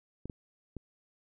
clicks, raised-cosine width 3 ms, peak -27 dBFS, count 3, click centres 0.256 / 0.298 / 0.767 s, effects none

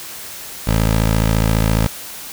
15% pulse tone, 54.6 Hz, A1, 13 cents flat, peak -7 dBFS, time 0.67-1.87 s, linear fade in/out 5 ms, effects white hiss -32 dBFS RMS until 2.32 s

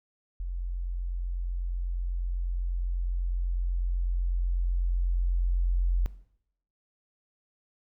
sine tone with level ramp, 44.06 Hz, F1, 16 cents sharp, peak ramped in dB -30 to -22 dBFS, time 0.4-6.06 s, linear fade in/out 0 ms, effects noise-tail reverb RT60 0.7 s tail -17 dB re dry

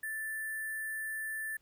sine tone with sample-and-hold, 1760 Hz, A6, in tune, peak -35 dBFS, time 0.03-1.57 s, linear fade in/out 5 ms, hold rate 11025 Hz, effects pink hiss -72 dBFS RMS until 1.61 s

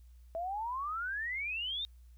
sine exponential sweep, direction up, 648 to 3727 Hz, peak -34 dBFS, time 0.35-1.85 s, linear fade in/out 0 ms, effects added 60 Hz sine -53 dBFS peak until 2.17 s + white hiss -75 dBFS RMS until 2.17 s

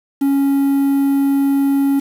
triangle tone with quantisation, 277.2 Hz, C#4, in tune, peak -10 dBFS, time 0.21-2 s, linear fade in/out 10 ms, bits 6, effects none

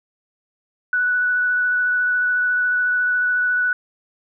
sine tone with vibrato, 1480 Hz, F#6, in tune, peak -16 dBFS, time 0.93-3.73 s, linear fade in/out 2 ms, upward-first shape sine, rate 14 Hz, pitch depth 11 cents each way, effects none

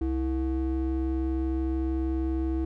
triangle ring-modulated tone, 196.5 Hz, G3, 4 cents sharp, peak -20 dBFS, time 0.01-2.65 s, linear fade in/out 5 ms, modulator 130 Hz, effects none

